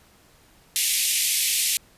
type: band-pass noise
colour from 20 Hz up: white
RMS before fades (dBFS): -23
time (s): 0.76-1.77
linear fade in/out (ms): 0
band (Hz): 2100 to 13000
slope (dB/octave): 48
effects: pink hiss -56 dBFS RMS until 1.97 s + resampled to 32000 Hz